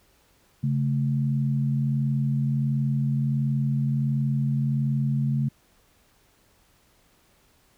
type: tone pair together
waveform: sine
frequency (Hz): 138.59 / 220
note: C#3 / A3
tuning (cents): 0 / 0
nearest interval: minor sixth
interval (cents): 800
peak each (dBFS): -22 / -28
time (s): 0.63-5.49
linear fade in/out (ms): 10
effects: pink hiss -62 dBFS RMS until 7.77 s